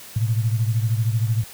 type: beating tone pair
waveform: sine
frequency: 110 / 123 Hz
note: A2 / B2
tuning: 0 / -7 cents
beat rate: 13 Hz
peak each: -19 / -24 dBFS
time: 0.16-1.44 s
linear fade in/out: 5 ms
effects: white hiss -41 dBFS RMS until 1.53 s